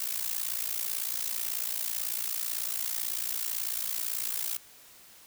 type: noise with amplitude modulation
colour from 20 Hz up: blue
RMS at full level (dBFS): -29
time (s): 0-4.57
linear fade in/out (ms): 5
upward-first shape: sine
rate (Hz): 58.1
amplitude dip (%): 85
effects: white hiss -54 dBFS RMS until 5.26 s